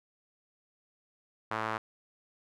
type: tone with band-pass filter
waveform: sawtooth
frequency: 110 Hz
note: A2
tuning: in tune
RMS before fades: -34 dBFS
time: 1.51-1.78 s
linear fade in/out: 5 ms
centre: 1200 Hz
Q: 1.8
effects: none